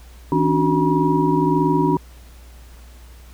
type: tone cluster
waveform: sine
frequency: 160 / 275.5 / 297.1 / 371 / 961 Hz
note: D#3 / C#4 / D4 / F#4 / B5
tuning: +49 / -11 / +20 / +5 / -48 cents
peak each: -21 dBFS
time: 0.32-1.97 s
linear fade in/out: 2 ms
effects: added 60 Hz sine -40 dBFS peak until 3.33 s + pink hiss -50 dBFS RMS until 3.33 s